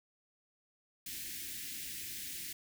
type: band-stop noise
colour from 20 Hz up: white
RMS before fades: -43 dBFS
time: 1.06-2.53 s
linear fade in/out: 5 ms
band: 360 to 1700 Hz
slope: 48 dB/octave
effects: none